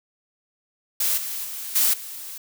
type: noise with level steps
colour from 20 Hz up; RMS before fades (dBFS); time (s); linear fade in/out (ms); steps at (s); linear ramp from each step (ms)
blue; -22 / -30 / -33 / -19 / -36; 1-2.38; 5; 1.17 / 1.44 / 1.75 / 1.93; 10
effects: none